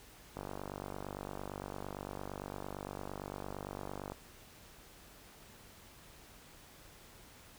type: click train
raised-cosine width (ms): 1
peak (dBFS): -27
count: 184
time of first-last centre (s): 0.37-4.12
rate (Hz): 48.8
effects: pink hiss -57 dBFS RMS until 7.58 s